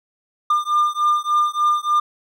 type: beating tone pair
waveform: triangle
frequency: 1200 / 1203.4 Hz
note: D6 / D6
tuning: +37 / +42 cents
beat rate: 3.4 Hz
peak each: -17 dBFS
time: 0.5-2 s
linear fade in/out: 5 ms
effects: none